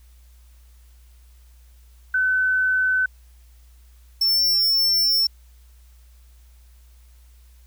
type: tone pair in turn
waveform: sine / square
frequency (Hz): 1515 / 5399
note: F#6 / E8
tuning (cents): +40 / +41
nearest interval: octave + minor seventh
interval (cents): 2201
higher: second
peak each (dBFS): -17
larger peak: neither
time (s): 2.14-3.06 / 4.21-5.27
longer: second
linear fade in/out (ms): 5
effects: added 60 Hz sine -47 dBFS peak until 7.66 s + white hiss -61 dBFS RMS until 7.66 s